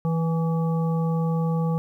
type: harmonic tone with a mistuned harmonic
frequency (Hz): 163.6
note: E3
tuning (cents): -13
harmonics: 1 / 3 / 5 / 7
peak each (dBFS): -21 / -31 / -35 / -38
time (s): 0.05-1.78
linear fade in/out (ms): 0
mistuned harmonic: 5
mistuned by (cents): +28
effects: 10-bit